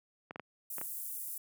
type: clicks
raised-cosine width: 0.5 ms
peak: -27 dBFS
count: 5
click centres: 0.309 / 0.359 / 0.397 / 0.783 / 0.814 s
type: high-pass noise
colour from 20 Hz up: pink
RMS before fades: -41 dBFS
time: 0.7-1.38 s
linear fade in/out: 5 ms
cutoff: 10000 Hz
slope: 24 dB/octave
effects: high-pass 150 Hz 12 dB/octave